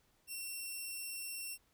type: tone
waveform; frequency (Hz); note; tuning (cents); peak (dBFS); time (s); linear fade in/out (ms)
5% pulse; 2716; F7; -49; -32; 0.27-1.58; 50
effects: pink hiss -73 dBFS RMS until 1.73 s